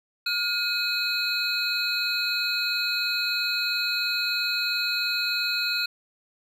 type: tone cluster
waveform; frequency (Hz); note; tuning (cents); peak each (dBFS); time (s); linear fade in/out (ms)
triangle; 1425 / 2525 / 3996 / 4298; F6 / D#7 / B7 / C8; +34 / +25 / +20 / +46; -28; 0.26-5.86; 5
effects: none